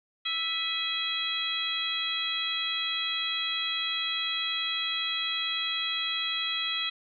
harmonic tone with a mistuned harmonic, 659.3 Hz, E5, in tune, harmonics 2 / 3 / 4 / 5 / 6, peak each -39 / -38 / -36 / -30 / -35 dBFS, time 0.25-6.9 s, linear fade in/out 10 ms, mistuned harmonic 4, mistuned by -69 cents, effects none

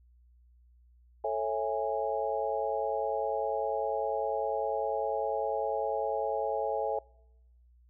sine chord, A major seventh, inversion none, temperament just, 440 / 550 / 660 / 825 Hz, A4 / C#5 / E5 / G#5, 0 / -14 / +2 / -12 cents, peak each -34 dBFS, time 1.24-6.99 s, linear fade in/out 5 ms, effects noise-tail reverb RT60 0.9 s tail -25 dB re dry + added 60 Hz sine -58 dBFS peak until 7.89 s

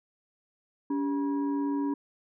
sine tone with frequency modulation, 284.1 Hz, C#4, 43 cents sharp, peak -26 dBFS, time 0.9-1.94 s, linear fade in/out 5 ms, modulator 680 Hz, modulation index 0.51, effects none

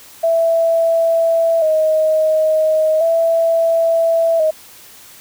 sine tone with vibrato, 644 Hz, E5, 41 cents flat, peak -11 dBFS, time 0.23-4.51 s, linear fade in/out 10 ms, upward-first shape square, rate 0.36 Hz, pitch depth 46 cents each way, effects white hiss -41 dBFS RMS until 5.2 s

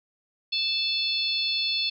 harmonic tone with a mistuned harmonic, 870 Hz, A5, 20 cents flat, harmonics 3 / 4 / 5 / 6, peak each -31 / -28 / -27 / -37 dBFS, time 0.52-1.9 s, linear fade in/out 10 ms, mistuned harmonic 3, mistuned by +19 cents, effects none

